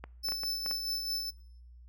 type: clicks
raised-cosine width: 0.5 ms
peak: -26 dBFS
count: 6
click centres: 0.04 / 0.287 / 0.321 / 0.435 / 0.662 / 0.712 s
type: tone with tremolo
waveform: 45% pulse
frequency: 5274 Hz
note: E8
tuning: in tune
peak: -31 dBFS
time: 0.23-1.31 s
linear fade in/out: 20 ms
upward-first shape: sine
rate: 4.7 Hz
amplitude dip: 45%
effects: noise-tail reverb RT60 0.8 s tail -23 dB re dry + added 60 Hz sine -50 dBFS peak until 1.88 s